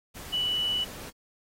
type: tone in noise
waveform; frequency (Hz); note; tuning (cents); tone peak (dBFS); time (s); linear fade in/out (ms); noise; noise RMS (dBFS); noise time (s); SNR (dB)
sine; 2960; F#7; 0; -25; 0.32-0.85; 20; pink; -43; 0.14-1.11; +15
effects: AAC 48 kbps